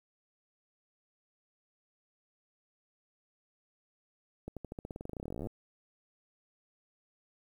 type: accelerating click train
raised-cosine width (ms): 2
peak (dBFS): -27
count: 30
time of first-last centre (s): 4.48-5.471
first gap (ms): 87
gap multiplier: 0.92
effects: 10-bit